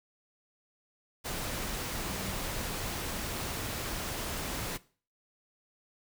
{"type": "tone in noise", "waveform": "sine", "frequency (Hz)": 191.1, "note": "G3", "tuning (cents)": -44, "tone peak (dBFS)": -44, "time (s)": [2.06, 2.33], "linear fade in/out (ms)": 20, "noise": "pink", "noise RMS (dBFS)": -36, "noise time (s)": [1.24, 4.78], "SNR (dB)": -11, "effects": ["noise-tail reverb RT60 0.4 s tail -19 dB re dry"]}